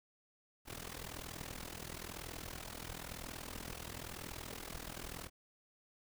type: noise with amplitude modulation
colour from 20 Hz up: pink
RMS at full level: -43 dBFS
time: 0.65-5.3 s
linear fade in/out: 50 ms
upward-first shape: sine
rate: 41 Hz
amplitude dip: 85%
effects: none